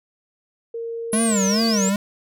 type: tone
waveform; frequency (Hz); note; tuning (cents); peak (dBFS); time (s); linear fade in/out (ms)
sine; 461.4; A#4; -18; -26; 0.74-1.89; 5
type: exponential two-way sweep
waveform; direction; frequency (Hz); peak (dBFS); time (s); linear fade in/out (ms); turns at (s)
sine; down then up; 10980 to 4455 to 7840; -22; 1.12-1.9; 10; 1.66
type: tone with vibrato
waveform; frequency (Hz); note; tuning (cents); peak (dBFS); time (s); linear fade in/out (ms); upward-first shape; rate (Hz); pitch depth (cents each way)
square; 209.5; G#3; +15; -19; 1.13-1.96; 2; sine; 2.4; 150
effects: none